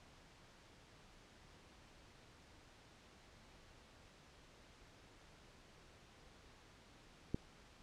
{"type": "click", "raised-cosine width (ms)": 3, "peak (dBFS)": -24, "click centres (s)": 7.345, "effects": ["pink hiss -63 dBFS RMS until 7.82 s", "low-pass 6000 Hz 12 dB/octave"]}